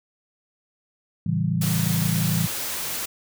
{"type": "chord", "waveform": "sine", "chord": "A dominant seventh", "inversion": "none", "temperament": "equal with one note detuned", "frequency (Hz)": [110.89, 138.59, 164.81, 196], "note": ["A2", "C#3", "E3", "G3"], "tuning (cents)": [14, 0, 0, 0], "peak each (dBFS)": [-27, -28, -23, -28], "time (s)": [1.26, 2.47], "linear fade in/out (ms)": 5}
{"type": "noise", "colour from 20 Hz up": "white", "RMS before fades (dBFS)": -29, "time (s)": [1.61, 3.06], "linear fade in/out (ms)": 10}
{"effects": []}